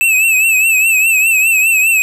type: tone with vibrato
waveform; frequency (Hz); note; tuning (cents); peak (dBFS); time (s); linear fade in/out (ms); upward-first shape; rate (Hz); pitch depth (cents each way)
square; 2611; E7; -17; -9; 0.01-2.02; 0; triangle; 4.9; 84
effects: 8-bit